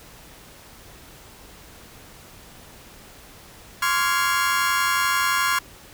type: chord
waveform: 35% pulse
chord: Db major seventh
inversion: third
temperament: equal with one note detuned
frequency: 1046.5 / 1137.9 / 1396.9 / 1661.2 Hz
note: C6 / Db6 / F6 / Ab6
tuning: 0 / +45 / 0 / 0 cents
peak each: -22 / -25 / -23 / -24 dBFS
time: 3.82-5.59 s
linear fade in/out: 5 ms
effects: pink hiss -46 dBFS RMS until 5.93 s